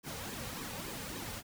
pink noise with flanger, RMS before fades -42 dBFS, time 0.03-1.43 s, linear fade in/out 50 ms, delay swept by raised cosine 1.4 to 3.1 ms, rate 3.5 Hz, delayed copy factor -0.7, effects none

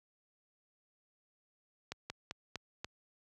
slowing click train, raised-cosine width 0.2 ms, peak -22 dBFS, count 5, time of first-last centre 1.92-2.845 s, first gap 180 ms, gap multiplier 1.17, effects high-pass 60 Hz 12 dB/octave

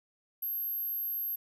sine tone, 12544 Hz, G9, in tune, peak -30 dBFS, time 0.42-1.36 s, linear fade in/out 10 ms, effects tanh soft clip ceiling -29 dBFS

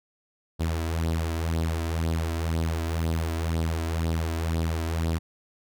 sawtooth tone with flanger, 81.8 Hz, E2, 13 cents flat, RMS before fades -27 dBFS, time 0.59-5.19 s, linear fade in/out 20 ms, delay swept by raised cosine 0.21 to 3.11 ms, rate 2 Hz, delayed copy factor +0.6, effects none

